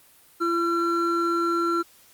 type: tone pair together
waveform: triangle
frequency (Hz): 339.5 / 1358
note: F4 / F6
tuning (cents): -49 / -49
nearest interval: 2 octaves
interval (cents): 2400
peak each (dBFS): -22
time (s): 0.4-1.83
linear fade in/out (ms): 20
effects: white hiss -55 dBFS RMS until 2.13 s + Opus 32 kbps